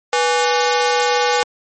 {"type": "ring-modulated tone", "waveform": "sawtooth", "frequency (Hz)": 659.3, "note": "E5", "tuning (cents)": 0, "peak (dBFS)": -7, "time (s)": [0.13, 1.43], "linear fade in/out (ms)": 0, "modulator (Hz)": 171, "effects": ["MP3 32 kbps"]}